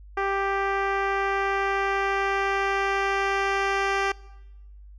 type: tone with low-pass filter sweep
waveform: 10% pulse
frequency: 393 Hz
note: G4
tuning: 4 cents sharp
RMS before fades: -25 dBFS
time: 0.17-4.12 s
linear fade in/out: 5 ms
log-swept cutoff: 1700 to 4100 Hz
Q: 0.78
effects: noise-tail reverb RT60 1.0 s tail -22 dB re dry + added 50 Hz sine -43 dBFS peak until 4.98 s

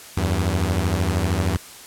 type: beating tone pair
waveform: sawtooth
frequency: 82.41 / 95.41 Hz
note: E2 / G2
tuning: 0 / -46 cents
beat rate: 13 Hz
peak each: -18 dBFS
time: 0.17-1.57 s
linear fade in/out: 5 ms
effects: white hiss -41 dBFS RMS until 1.86 s + low-pass 12000 Hz 12 dB/octave

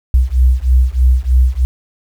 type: beating tone pair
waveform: sine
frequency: 61.74 / 64.94 Hz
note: B1 / C2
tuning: 0 / -12 cents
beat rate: 3.2 Hz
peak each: -11 dBFS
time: 0.14-1.65 s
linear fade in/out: 0 ms
effects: 7-bit

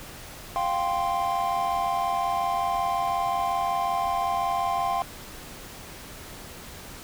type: chord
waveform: triangle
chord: F suspended second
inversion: none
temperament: equal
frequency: 698.5 / 784 / 1046.5 Hz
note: F5 / G5 / C6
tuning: 0 / 0 / 0 cents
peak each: -26 dBFS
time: 0.56-5.02 s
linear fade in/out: 0 ms
effects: pink hiss -42 dBFS RMS until 7.03 s

